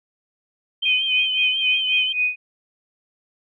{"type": "tone with vibrato", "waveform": "sine", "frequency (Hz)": 3100, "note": "G7", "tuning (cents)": -20, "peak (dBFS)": -20, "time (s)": [0.82, 2.13], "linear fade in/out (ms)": 10, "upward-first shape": "triangle", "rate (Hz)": 5.5, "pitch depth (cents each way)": 52}
{"type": "tone with tremolo", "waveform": "sine", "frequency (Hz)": 2489, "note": "D#7", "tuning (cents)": 0, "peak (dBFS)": -16, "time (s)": [0.85, 2.36], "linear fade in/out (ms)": 10, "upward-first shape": "sine", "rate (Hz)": 3.8, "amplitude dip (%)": 90}
{"effects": []}